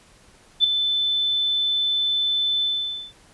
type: tone with ADSR envelope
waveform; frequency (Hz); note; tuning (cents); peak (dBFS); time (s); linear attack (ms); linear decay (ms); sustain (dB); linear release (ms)
sine; 3520; A7; 0; -10; 0.6-3.13; 42; 3; -9; 500
effects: pink hiss -53 dBFS RMS until 3.33 s + resampled to 24000 Hz